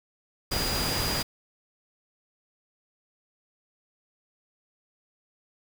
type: tone in noise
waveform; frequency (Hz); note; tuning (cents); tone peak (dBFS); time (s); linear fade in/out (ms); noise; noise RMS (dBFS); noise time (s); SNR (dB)
sine; 4869; D#8; -38; -31; 0.51-1.23; 10; pink; -29; 0.51-1.23; -5
effects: none